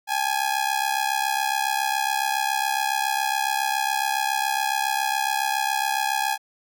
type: ring-modulated tone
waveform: sawtooth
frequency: 830.6 Hz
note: G#5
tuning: in tune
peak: -15 dBFS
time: 0.07-6.38 s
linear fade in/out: 50 ms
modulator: 33.6 Hz
effects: none